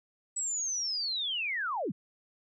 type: linear sweep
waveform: sine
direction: down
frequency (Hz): 7920 to 123.47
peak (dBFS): -30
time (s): 0.36-1.92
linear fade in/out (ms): 10
effects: none